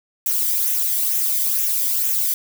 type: noise with flanger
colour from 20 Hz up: violet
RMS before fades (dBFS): -20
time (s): 0.26-2.34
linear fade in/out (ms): 2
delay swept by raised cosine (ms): 0.21 to 0.76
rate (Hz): 2.2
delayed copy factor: -0.5
effects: none